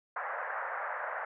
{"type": "band-pass noise", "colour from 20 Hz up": "white", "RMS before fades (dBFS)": -37, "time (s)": [0.16, 1.25], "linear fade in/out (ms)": 5, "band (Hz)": [530, 1800], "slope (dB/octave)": 48, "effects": []}